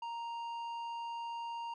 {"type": "tone with tanh clipping", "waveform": "sine", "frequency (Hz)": 932.3, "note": "A#5", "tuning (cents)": 0, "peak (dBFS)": -40, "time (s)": [0.02, 1.74], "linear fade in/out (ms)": 5, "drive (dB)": 9, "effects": []}